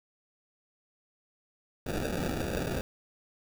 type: noise with sample-and-hold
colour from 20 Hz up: blue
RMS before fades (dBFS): -32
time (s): 1.86-2.81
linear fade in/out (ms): 2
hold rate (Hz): 1050
effects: none